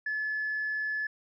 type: tone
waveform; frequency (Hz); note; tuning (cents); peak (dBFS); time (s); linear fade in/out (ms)
sine; 1722; A6; -38; -28; 0.06-1.07; 5
effects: tanh soft clip ceiling -25 dBFS